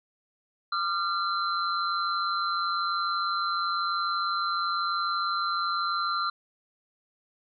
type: tone cluster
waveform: sine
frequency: 1194 / 1375 / 4073 Hz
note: D6 / F6 / C8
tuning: +28 / -27 / -47 cents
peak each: -29 / -29 / -33 dBFS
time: 0.72-6.3 s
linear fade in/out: 5 ms
effects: none